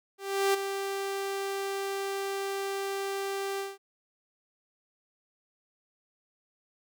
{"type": "tone with ADSR envelope", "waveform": "sawtooth", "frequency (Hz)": 393, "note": "G4", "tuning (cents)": 4, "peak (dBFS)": -18, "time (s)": [0.18, 3.78], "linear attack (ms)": 360, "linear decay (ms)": 12, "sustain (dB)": -9, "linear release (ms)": 190, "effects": []}